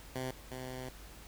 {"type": "tone pair in turn", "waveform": "10% pulse", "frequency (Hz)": [129.2, 128.31], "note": ["C3", "C3"], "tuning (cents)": [-21, -33], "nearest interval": "unison", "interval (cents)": 12, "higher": "first", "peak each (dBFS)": [-28, -33], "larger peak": "first", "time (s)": [[0.15, 0.31], [0.51, 0.89]], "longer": "second", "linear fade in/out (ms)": 5, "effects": ["added 50 Hz sine -53 dBFS peak until 1.27 s", "pink hiss -54 dBFS RMS until 1.27 s"]}